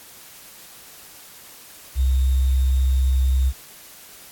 sine tone with sample-and-hold, 65.41 Hz, C2, in tune, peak -15 dBFS, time 1.95-3.53 s, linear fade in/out 50 ms, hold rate 3675 Hz, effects white hiss -44 dBFS RMS until 4.31 s + AAC 64 kbps

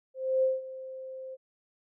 sine tone with ADSR envelope, 523.3 Hz, C5, in tune, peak -21 dBFS, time 0.14-1.37 s, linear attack 290 ms, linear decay 180 ms, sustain -17 dB, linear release 34 ms, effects none

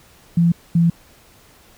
sine tone pair in turn, 170 / 168.73 Hz, F3 / E3, -46 / +41 cents, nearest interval unison, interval 13 cents, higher first, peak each -11 dBFS, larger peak neither, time 0.37-0.52 / 0.75-0.9 s, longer neither, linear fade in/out 5 ms, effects pink hiss -50 dBFS RMS until 1.77 s

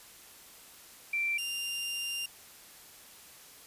sine / sawtooth tone pair in turn, 2349 / 2793 Hz, D7 / F7, 0 / -1 cents, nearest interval minor third, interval 299 cents, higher second, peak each -28 / -30 dBFS, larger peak first, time 1.13-1.38 / 1.38-2.26 s, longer second, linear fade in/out 5 ms, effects white hiss -53 dBFS RMS until 3.66 s + resampled to 32000 Hz

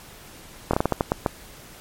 slowing click train, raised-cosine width 1 ms, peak -5 dBFS, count 9, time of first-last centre 0.71-1.262 s, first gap 24 ms, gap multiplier 1.29, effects pink hiss -45 dBFS RMS until 1.8 s + MP3 64 kbps

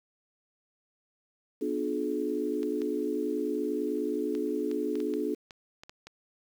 sine chord, B diminished seventh, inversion none, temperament just, 246.9 / 296.3 / 355.6 / 426.7 Hz, B3 / D4 / F4 / Ab4, 0 / +15 / +31 / +47 cents, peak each -36 / -32 / -35 / -32 dBFS, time 1.61-5.35 s, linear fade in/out 10 ms
clicks, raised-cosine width 0.2 ms, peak -28 dBFS, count 11, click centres 2.631 / 2.818 / 4.351 / 4.714 / 4.955 / 5.003 / 5.138 / 5.508 / 5.835 / 5.895 / 6.07 s
effects 9-bit

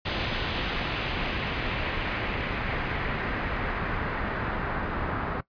pink noise with low-pass filter sweep, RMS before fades -30 dBFS, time 0.05-5.41 s, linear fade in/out 10 ms, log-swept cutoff 3400 to 1400 Hz, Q 1.7, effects noise-tail reverb RT60 0.1 s tail -18 dB re dry + resampled to 11025 Hz

